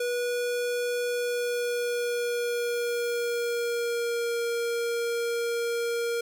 square tone with pitch glide, 485.9 to 469.1 Hz, B4 to A#4, -28 to +11 cents, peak -27 dBFS, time 0-6.21 s, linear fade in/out 5 ms, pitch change -61 cents, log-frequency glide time 1.06-4.42 s, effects none

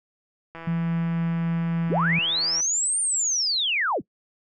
click train, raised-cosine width 0.5 ms, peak -24 dBFS, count 340, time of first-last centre 0.55-2.605 s, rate 165 Hz
sine tone with pitch glide, 168.6 to 166.86 Hz, E3 to E3, +39 to +21 cents, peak -22 dBFS, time 0.67-2.19 s, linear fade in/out 5 ms, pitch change -18 cents, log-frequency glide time 1.8-2.05 s
sine linear two-way sweep, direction up then down, 69.1 to 9070 to 69.1 Hz, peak -21 dBFS, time 1.88-4.02 s, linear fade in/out 50 ms, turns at 3 s
effects noise-tail reverb RT60 0.1 s tail -23 dB re dry

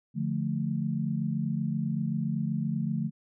sine chord, D minor, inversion none, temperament equal, 146.83 / 174.61 / 220 Hz, D3 / F3 / A3, 0 / 0 / 0 cents, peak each -31 / -32 / -31 dBFS, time 0.14-3.11 s, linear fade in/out 50 ms, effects none

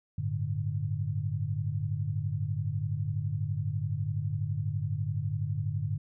sine chord, G suspended second, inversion none, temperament equal, 98 / 110 / 146.83 Hz, G2 / A2 / D3, 0 / 0 / 0 cents, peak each -33 dBFS, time 0.18-5.98 s, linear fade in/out 5 ms, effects none

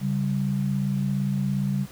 sine tone pair together, 138.45 / 195.8 Hz, C#3 / G3, -2 / -2 cents, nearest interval tritone, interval 600 cents, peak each -25 dBFS, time 0-1.87 s, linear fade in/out 50 ms, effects pink hiss -47 dBFS RMS until 1.91 s

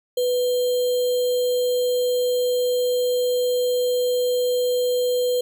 sine tone with sample-and-hold, 495.3 Hz, B4, 5 cents sharp, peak -18 dBFS, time 0.17-5.41 s, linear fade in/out 5 ms, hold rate 3675 Hz, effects none

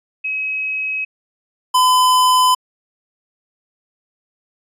sine / square tone pair in turn, 2550 / 1012 Hz, D#7 / B5, +42 / +42 cents, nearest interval octave + major third, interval 1600 cents, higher first, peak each -19 / -11 dBFS, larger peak second, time 0.24-1.05 / 1.74-2.55 s, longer neither, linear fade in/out 10 ms, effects resampled to 32000 Hz

